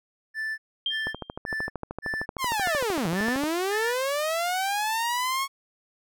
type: tone bursts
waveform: triangle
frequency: 1760 Hz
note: A6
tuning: in tune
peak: -26 dBFS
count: 7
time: 0.34-3.94 s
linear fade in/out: 50 ms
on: 240 ms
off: 320 ms
type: tone with exponential decay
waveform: sine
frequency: 3183 Hz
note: G7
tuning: 26 cents sharp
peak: -23 dBFS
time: 0.86-1.37 s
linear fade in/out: 2 ms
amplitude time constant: 110 ms
type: click train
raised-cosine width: 1 ms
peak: -18 dBFS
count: 32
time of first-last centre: 1.07-3.436 s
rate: 13.1 Hz
type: linear two-way sweep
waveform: sawtooth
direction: down then up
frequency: 1106 to 155.56 to 1106 Hz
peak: -21 dBFS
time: 2.38-5.48 s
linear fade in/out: 50 ms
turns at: 3.08 s
effects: none